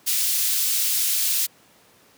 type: high-pass noise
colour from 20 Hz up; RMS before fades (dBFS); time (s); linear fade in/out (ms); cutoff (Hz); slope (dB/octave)
white; -22; 0.06-1.47; 20; 3300; 12
effects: pink hiss -55 dBFS RMS until 2.17 s + high-pass 150 Hz 12 dB/octave